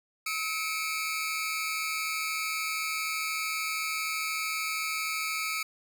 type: tone cluster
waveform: sawtooth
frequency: 1288 / 2215 / 2368 Hz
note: E6 / C#7 / D7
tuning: -41 / -2 / +14 cents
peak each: -31 dBFS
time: 0.26-5.63 s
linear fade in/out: 5 ms
effects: none